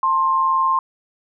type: tone pair together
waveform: sine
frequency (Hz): 896 / 1057.3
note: A5 / C6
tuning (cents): +31 / +18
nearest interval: minor third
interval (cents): 287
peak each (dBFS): -24 / -15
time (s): 0.03-0.79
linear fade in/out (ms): 2
effects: none